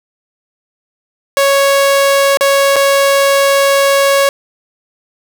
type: tone with dropouts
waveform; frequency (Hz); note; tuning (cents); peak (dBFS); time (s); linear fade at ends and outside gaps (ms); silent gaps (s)
sawtooth; 554.4; C#5; 0; -4; 1.37-4.29; 1; 2.372-2.409 / 2.759-2.764
effects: 7-bit